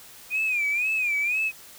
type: tone with vibrato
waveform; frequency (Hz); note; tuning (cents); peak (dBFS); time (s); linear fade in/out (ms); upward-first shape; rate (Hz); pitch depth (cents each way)
sine; 2442; D#7; -33; -21; 0.3-1.52; 50; sine; 2; 120
effects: tanh soft clip ceiling -18 dBFS + white hiss -47 dBFS RMS until 1.78 s